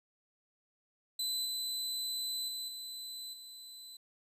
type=tone with level steps; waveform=sawtooth; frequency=4018 Hz; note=B7; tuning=29 cents sharp; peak=-30 / -32 / -35 / -39 / -45 dBFS; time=1.19-3.97 s; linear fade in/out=5 ms; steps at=1.45 / 2.48 / 2.68 / 3.33 s; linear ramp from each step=5 ms; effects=resampled to 32000 Hz + 12-bit